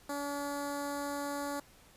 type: tone with notch filter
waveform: 10% pulse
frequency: 285.3 Hz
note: C#4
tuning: 50 cents sharp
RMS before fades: -37 dBFS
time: 0.09-1.6 s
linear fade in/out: 5 ms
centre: 2700 Hz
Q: 0.59
effects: pink hiss -60 dBFS RMS until 1.96 s + resampled to 32000 Hz